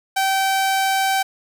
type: tone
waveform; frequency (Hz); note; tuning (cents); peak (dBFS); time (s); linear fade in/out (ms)
sawtooth; 773; G5; -24; -13; 0.16-1.23; 10
effects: none